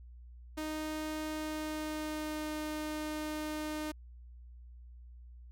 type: tone with pitch glide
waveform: sawtooth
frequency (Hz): 309.6 to 306.2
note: D#4 to D#4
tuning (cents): -9 to -28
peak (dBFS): -32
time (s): 0.57-3.92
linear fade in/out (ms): 10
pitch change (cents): -19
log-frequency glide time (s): 1.28-2.53
effects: added 60 Hz sine -49 dBFS peak until 5.51 s